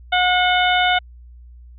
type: harmonic tone with a mistuned harmonic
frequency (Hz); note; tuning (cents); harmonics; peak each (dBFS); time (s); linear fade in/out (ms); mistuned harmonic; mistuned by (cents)
725; F#5; -35; 1 / 2 / 3 / 4 / 5; -17 / -20 / -22 / -23 / -24; 0.12-0.99; 10; 4; +54
effects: added 60 Hz sine -39 dBFS peak until 1.78 s